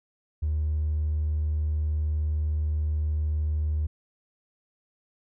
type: tone with hard clipping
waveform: sine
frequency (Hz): 76.6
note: D#2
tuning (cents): -27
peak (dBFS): -24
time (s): 0.42-3.87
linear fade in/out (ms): 10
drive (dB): 1
effects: none